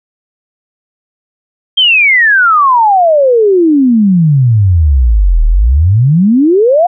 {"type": "exponential two-way sweep", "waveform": "sine", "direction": "down then up", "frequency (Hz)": [3223, 37.16, 735], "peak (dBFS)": -4, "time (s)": [1.77, 6.87], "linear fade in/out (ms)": 10, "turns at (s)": 5.45, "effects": []}